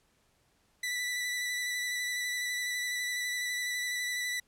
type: tone with vibrato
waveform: sawtooth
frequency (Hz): 1975.5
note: B6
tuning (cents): 0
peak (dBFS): -28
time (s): 0.83-4.4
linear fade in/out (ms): 5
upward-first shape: square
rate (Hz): 12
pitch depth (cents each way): 14
effects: pink hiss -70 dBFS RMS until 4.47 s + low-pass 12000 Hz 12 dB/octave